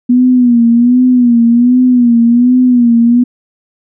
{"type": "tone with vibrato", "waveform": "sine", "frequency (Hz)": 242.6, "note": "B3", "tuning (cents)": -31, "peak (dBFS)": -4, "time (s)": [0.09, 3.24], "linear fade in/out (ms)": 10, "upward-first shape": "sine", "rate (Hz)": 1.3, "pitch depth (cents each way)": 75, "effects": []}